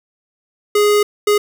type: tone bursts at uneven times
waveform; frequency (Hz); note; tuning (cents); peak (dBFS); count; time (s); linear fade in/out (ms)
square; 415.3; G#4; 0; -11; 2; 0.75-1.03 / 1.27-1.38; 5
effects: 8-bit